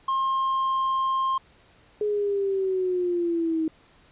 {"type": "tone with pitch glide", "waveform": "triangle", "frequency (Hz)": [1067, 1060.2], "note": ["C6", "C6"], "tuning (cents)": [34, 23], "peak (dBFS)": -20, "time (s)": [0.08, 1.38], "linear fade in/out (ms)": 5, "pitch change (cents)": -11, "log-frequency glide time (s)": [0.19, 0.79]}
{"type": "linear sweep", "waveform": "sine", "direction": "down", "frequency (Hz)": [422.1, 315.7], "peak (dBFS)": -22, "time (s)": [2.01, 3.68], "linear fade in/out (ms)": 2}
{"effects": ["pink hiss -57 dBFS RMS until 4.11 s", "resampled to 8000 Hz"]}